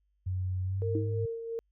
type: tone with pitch glide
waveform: sine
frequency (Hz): 92.5 to 103.83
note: F#2 to G#2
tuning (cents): 0 to 0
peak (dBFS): -29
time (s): 0.26-1.26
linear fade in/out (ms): 10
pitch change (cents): +200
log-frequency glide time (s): 0.63-1
type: tone with tremolo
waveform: sine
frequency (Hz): 458.3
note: A#4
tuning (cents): -29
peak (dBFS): -31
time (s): 0.82-1.59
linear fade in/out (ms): 0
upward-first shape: sine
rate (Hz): 2.9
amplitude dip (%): 50
type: tone with exponential decay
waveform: sine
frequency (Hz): 317.1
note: D#4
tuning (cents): +33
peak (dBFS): -27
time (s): 0.95-1.21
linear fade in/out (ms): 2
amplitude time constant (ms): 55
effects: added 50 Hz sine -70 dBFS peak until 1.71 s